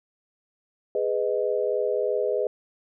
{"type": "chord", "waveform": "sine", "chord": "G# minor", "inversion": "none", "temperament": "just", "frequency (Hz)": [415.3, 498.4, 623], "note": ["G#4", "B4", "D#5"], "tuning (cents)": [0, 16, 2], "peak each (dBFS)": [-26, -26, -28], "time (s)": [0.95, 2.47], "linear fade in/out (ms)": 2, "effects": []}